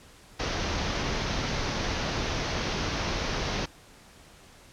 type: low-pass noise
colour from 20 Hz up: pink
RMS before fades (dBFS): -30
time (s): 0.39-3.66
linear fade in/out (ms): 10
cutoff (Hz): 6300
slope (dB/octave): 96
effects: pink hiss -53 dBFS RMS until 4.72 s + low-pass 10000 Hz 12 dB/octave